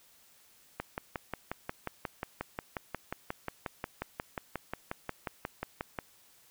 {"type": "click train", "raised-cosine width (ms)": 0.5, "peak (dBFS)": -19, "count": 30, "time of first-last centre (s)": [0.8, 5.988], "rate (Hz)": 5.59, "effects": ["white hiss -62 dBFS RMS until 6.5 s"]}